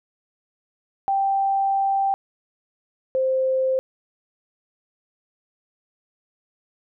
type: tone pair in turn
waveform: sine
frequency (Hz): 784 / 523.3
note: G5 / C5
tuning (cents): 0 / 0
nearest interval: perfect fifth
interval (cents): 700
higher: first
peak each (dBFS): -18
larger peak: neither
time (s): 1.08-2.14 / 3.15-3.79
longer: first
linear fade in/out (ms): 0
effects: none